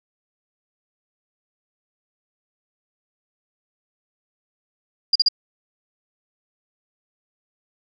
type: tone bursts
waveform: sine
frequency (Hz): 4830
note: D8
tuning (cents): +48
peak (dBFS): -12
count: 3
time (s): 5.13-5.286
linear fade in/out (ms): 5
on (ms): 26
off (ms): 39
effects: none